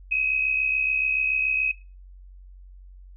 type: tone pair together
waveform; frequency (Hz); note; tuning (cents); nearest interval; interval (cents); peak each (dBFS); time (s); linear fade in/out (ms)
sine; 2533 / 2600; D#7 / E7; +30 / -24; unison; 46; -21 / -28; 0.11-1.72; 10
effects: noise-tail reverb RT60 0.3 s tail -18 dB re dry + added 46 Hz sine -43 dBFS peak until 3.16 s